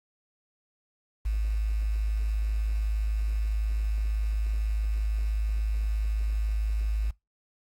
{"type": "tone with quantisation", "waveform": "sine", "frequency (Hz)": 53, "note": "G#1", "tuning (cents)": 36, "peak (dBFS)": -24, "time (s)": [1.25, 7.11], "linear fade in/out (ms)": 10, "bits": 8, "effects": ["noise-tail reverb RT60 0.2 s tail -23 dB re dry", "AAC 64 kbps"]}